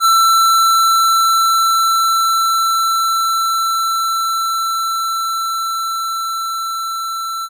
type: tone with level ramp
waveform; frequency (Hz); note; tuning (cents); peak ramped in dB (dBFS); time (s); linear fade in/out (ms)
square; 1338; E6; +25; -9 to -21; 0-7.49; 50
effects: none